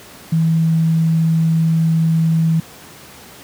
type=tone; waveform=sine; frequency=162.4 Hz; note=E3; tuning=26 cents flat; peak=-11 dBFS; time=0.32-2.6 s; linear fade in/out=5 ms; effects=pink hiss -39 dBFS RMS until 3.43 s + high-pass 100 Hz 12 dB/octave

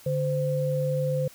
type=tone pair together; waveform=sine; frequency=145.7 / 515.9 Hz; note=D3 / C5; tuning=-13 / -24 cents; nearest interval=octave + minor seventh; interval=2189 cents; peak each=-26 dBFS; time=0.06-1.28 s; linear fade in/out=5 ms; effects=white hiss -51 dBFS RMS until 1.34 s

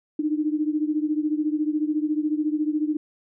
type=beating tone pair; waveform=sine; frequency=300.4 / 314.4 Hz; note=D4 / D#4; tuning=+39 / +18 cents; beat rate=14 Hz; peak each=-23 / -26 dBFS; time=0.19-2.97 s; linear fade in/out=5 ms; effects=none

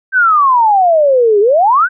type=exponential two-way sweep; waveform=sine; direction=down then up; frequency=1578 to 396.3 to 1578 Hz; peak=-6 dBFS; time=0.12-1.89 s; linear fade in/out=50 ms; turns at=1.4 s; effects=none

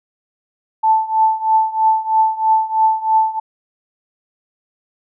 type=tone with tremolo; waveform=sine; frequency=880 Hz; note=A5; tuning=in tune; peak=-8 dBFS; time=0.83-3.4 s; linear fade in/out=10 ms; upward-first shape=triangle; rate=3.1 Hz; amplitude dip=90%; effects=none

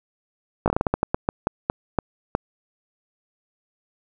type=slowing click train; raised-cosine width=1 ms; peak=-5 dBFS; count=15; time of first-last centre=0.66-2.351 s; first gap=18 ms; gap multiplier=1.26; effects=none

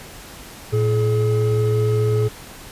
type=tone pair together; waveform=triangle; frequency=113.3 / 425.1 Hz; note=A#2 / G#4; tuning=-49 / +40 cents; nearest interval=octave + major seventh; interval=2289 cents; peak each=-15 / -18 dBFS; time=0.72-2.29 s; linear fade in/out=20 ms; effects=pink hiss -39 dBFS RMS until 2.71 s + resampled to 32000 Hz

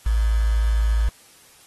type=tone with quantisation; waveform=sine; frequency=55 Hz; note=A1; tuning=in tune; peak=-16 dBFS; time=0.06-1.09 s; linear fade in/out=5 ms; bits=6; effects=white hiss -51 dBFS RMS until 1.66 s + AAC 32 kbps

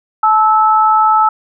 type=tone pair together; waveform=sine; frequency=866.7 / 1307 Hz; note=A5 / E6; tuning=-26 / -15 cents; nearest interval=perfect fifth; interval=711 cents; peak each=-10 dBFS; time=0.23-1.29 s; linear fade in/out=5 ms; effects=none

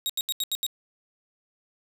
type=tone bursts; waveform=sawtooth; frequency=3785 Hz; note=A#7; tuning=26 cents sharp; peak=-22 dBFS; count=6; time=0.06-0.665 s; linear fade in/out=0 ms; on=35 ms; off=79 ms; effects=none

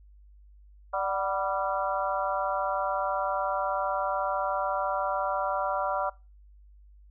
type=harmonic tone with a mistuned harmonic; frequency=196 Hz; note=G3; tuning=in tune; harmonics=3 / 4 / 5 / 6 / 7; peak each=-31 / -32 / -33 / -34 / -34 dBFS; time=0.93-6.1 s; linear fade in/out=10 ms; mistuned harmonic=4; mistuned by=-68 cents; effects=noise-tail reverb RT60 0.3 s tail -24 dB re dry + added 50 Hz sine -51 dBFS peak until 7.1 s

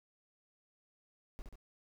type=noise with echo; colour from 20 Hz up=brown; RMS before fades=-43 dBFS; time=1.39-1.42 s; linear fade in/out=0 ms; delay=68 ms; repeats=2; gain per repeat=-4 dB; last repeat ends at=1.556 s; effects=none

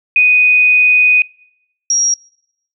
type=tone pair in turn; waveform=sine; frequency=2489 / 5653 Hz; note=D#7 / F8; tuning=0 / +20 cents; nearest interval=octave + major second; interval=1420 cents; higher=second; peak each=-6 / -10 dBFS; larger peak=first; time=0.16-1.22 / 1.9-2.14 s; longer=first; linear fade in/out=2 ms; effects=noise-tail reverb RT60 0.8 s tail -24 dB re dry

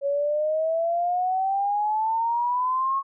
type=exponential sweep; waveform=sine; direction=up; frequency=554.4 to 1100 Hz; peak=-21 dBFS; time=0.01-3.03 s; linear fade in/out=50 ms; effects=none

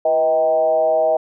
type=tone with frequency modulation; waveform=sine; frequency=636 Hz; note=D#5; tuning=38 cents sharp; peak=-13 dBFS; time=0.05-1.17 s; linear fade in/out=5 ms; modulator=147 Hz; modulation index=0.77; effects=none

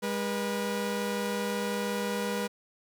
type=tone pair together; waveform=sawtooth; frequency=203 / 484.7 Hz; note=G#3 / B4; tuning=-39 / -32 cents; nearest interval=octave + minor third; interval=1507 cents; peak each=-28 dBFS; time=0.02-2.48 s; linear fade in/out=20 ms; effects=none

